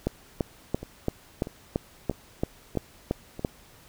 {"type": "two click trains", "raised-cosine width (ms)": 2, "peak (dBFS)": [-11, -23], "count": [11, 5], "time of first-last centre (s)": [[0.07, 3.448], [0.83, 3.394]], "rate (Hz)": [2.96, 1.56], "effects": ["pink hiss -54 dBFS RMS until 3.88 s"]}